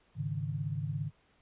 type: chord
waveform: sine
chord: Ab suspended fourth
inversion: none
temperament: just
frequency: 103.83 / 138.43 / 155.74 Hz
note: Ab2 / Db3 / Eb3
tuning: 0 / -2 / +2 cents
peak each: -38 / -36 / -36 dBFS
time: 0.15-1.11 s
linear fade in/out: 50 ms
effects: pink hiss -68 dBFS RMS until 1.41 s + resampled to 8000 Hz